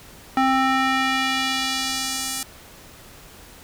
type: tone with band-pass filter sweep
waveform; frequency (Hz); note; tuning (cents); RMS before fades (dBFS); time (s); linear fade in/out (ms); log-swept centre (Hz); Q
square; 264; C4; +16; -22; 0.37-2.43; 2; 1000 to 9000; 1
effects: pink hiss -45 dBFS RMS until 3.63 s